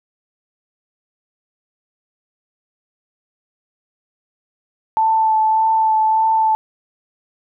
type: tone with vibrato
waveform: sine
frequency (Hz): 880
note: A5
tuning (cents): 0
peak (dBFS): -12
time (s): 4.97-6.55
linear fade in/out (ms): 0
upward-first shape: sine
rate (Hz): 1.7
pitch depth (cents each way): 15
effects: none